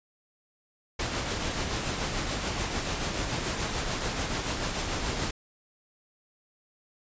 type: noise with tremolo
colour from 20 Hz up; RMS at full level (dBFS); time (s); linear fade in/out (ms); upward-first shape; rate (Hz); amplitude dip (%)
pink; -29; 0.99-5.31; 5; triangle; 6.9; 40
effects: resampled to 16000 Hz